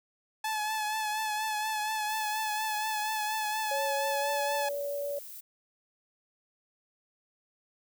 sawtooth tone with vibrato, 860 Hz, A5, 40 cents flat, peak -26 dBFS, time 0.44-4.69 s, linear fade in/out 5 ms, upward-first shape triangle, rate 4.2 Hz, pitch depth 42 cents each way
violet noise, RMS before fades -45 dBFS, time 2.08-5.41 s, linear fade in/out 10 ms
sine tone with pitch glide, 554.4 to 570.6 Hz, C#5 to C#5, 0 to +50 cents, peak -31 dBFS, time 3.71-5.19 s, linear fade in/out 5 ms, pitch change +50 cents, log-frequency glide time 4.09-4.31 s
effects none

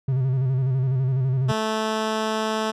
triangle tone with vibrato, 130.81 Hz, C3, in tune, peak -17 dBFS, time 0.08-1.52 s, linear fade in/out 5 ms, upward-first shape square, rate 12 Hz, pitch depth 53 cents each way
10% pulse tone, 218.5 Hz, A3, 12 cents flat, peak -14 dBFS, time 1.48-2.72 s, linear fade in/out 20 ms
effects low-pass 7000 Hz 12 dB/octave

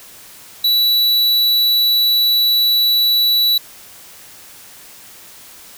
square tone, 3940 Hz, B7, 5 cents flat, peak -12 dBFS, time 0.64-3.58 s, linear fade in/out 5 ms, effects white hiss -40 dBFS RMS until 5.77 s

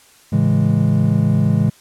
triangle chord, A major seventh, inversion none, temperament equal, 110 / 138.59 / 164.81 / 207.7 Hz, A2 / C#3 / E3 / G#3, 0 / 0 / 0 / 0 cents, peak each -16 dBFS, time 0.32-1.7 s, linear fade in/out 10 ms, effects white hiss -49 dBFS RMS until 1.8 s + low-pass 11000 Hz 12 dB/octave

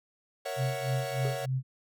45% pulse chord, F# dominant seventh, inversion first, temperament equal, 466.2 / 554.4 / 659.3 / 740 Hz, A#4 / C#5 / E5 / F#5, 0 / 0 / 0 / 0 cents, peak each -41 / -36 / -40 / -39 dBFS, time 0.45-1.46 s, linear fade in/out 10 ms
sine tone with tremolo, 130.81 Hz, C3, in tune, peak -26 dBFS, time 0.56-1.63 s, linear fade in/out 50 ms, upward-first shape sine, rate 3.3 Hz, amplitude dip 90%
triangle tone with exponential decay, 422.9 Hz, G#4, 31 cents sharp, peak -29 dBFS, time 1.25-1.44 s, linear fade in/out 0 ms, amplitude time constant 40 ms
effects none

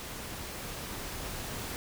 pink noise with level ramp, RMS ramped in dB -41 to -38 dBFS, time 0-1.76 s, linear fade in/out 0 ms, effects none

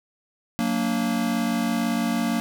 square chord, Gb augmented, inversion none, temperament just, 185 / 231.2 / 289.1 Hz, Gb3 / Bb3 / D4, 0 / -14 / -27 cents, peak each -30 / -24 / -30 dBFS, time 0.59-2.4 s, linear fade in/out 0 ms, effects none

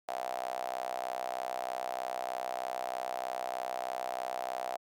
sawtooth tone with high-pass filter, 63.2 Hz, B1, 41 cents sharp, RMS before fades -37 dBFS, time 0.08-4.77 s, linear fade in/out 5 ms, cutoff 700 Hz, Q 8.2, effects none

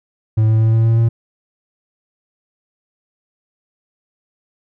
triangle tone with pitch steps, 109.5 / 110.58 / 111.67 / 112.77 / 113.89 / 115.01 Hz, A2 / A2 / A2 / A2 / A#2 / A#2, -8 / +9 / +26 / +43 / -40 / -23 cents, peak -8 dBFS, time 0.37-1.09 s, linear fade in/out 10 ms, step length 120 ms, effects none

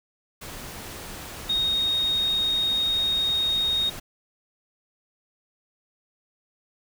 sine tone in noise, 3726 Hz, A#7, 2 cents flat, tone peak -21 dBFS, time 1.49-3.9 s, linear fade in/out 10 ms, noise pink, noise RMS -38 dBFS, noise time 0.41-4 s, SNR +14 dB, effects none

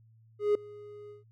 triangle tone with ADSR envelope, 415.3 Hz, G#4, in tune, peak -18 dBFS, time 0.39-1.24 s, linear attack 160 ms, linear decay 3 ms, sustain -24 dB, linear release 140 ms, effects tanh soft clip ceiling -14 dBFS + added 112 Hz sine -57 dBFS peak until 1.31 s

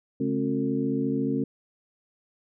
sine tone cluster, 140.2 / 214.8 / 269 / 357.8 / 450.1 Hz, C#3 / A3 / C4 / F4 / A4, +20 / -41 / +48 / +42 / +39 cents, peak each -33 / -30 / -26 / -34 / -33 dBFS, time 0.2-1.44 s, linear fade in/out 5 ms, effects none

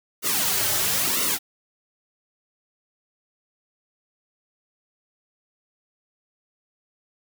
white noise with flanger, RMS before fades -23 dBFS, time 0.22-1.39 s, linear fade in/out 50 ms, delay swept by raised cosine 1.2 to 4.3 ms, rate 1 Hz, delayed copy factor -1, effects none

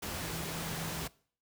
sine tone in noise, 163.3 Hz, E3, 16 cents flat, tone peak -42 dBFS, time 0.22-1.03 s, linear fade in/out 10 ms, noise pink, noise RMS -38 dBFS, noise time 0.02-1.08 s, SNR -7 dB, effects noise-tail reverb RT60 0.5 s tail -22 dB re dry + high-pass 60 Hz 12 dB/octave

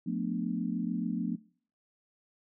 sine chord, B half-diminished seventh, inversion second, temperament equal with one note detuned, 178.08 / 220 / 246.9 / 293.7 Hz, F3 / A3 / B3 / D4, +34 / 0 / 0 / 0 cents, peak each -34 / -35 / -35 / -38 dBFS, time 0.06-1.36 s, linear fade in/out 10 ms, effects noise-tail reverb RT60 0.5 s tail -22 dB re dry

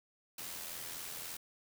white noise with amplitude modulation, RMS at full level -42 dBFS, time 0.38-1.37 s, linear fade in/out 5 ms, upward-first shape sine, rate 83.5 Hz, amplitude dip 45%, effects none

